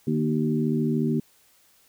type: harmonic tone with a mistuned harmonic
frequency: 76.9 Hz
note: D#2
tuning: 20 cents flat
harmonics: 2 / 3 / 4 / 5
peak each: -26 / -24 / -30 / -30 dBFS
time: 0.07-1.2 s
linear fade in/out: 5 ms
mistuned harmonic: 3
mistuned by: +24 cents
effects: white hiss -60 dBFS RMS until 1.88 s